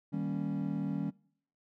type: chord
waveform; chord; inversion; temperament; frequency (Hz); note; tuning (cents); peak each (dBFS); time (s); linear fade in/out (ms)
triangle; Eb dominant seventh; none; equal; 155.56 / 196 / 233.1 / 277.2; Eb3 / G3 / Bb3 / Db4; 0 / 0 / 0 / 0; -35 / -34 / -39 / -35; 0.12-1.11; 20
effects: noise-tail reverb RT60 0.6 s tail -24 dB re dry